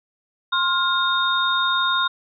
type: tone cluster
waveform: sine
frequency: 1055 / 1409 / 3693 Hz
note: C6 / F6 / A#7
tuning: +14 / +15 / -17 cents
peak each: -22 dBFS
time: 0.52-2.08 s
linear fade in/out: 10 ms
effects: none